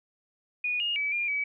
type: tone with pitch steps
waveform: sine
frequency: 2460 / 2849 / 2292 / 2402 / 2282 Hz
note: D#7 / F7 / D7 / D7 / C#7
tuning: -20 / +34 / -43 / +38 / +50 cents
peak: -26 dBFS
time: 0.64-1.44 s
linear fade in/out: 5 ms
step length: 160 ms
effects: none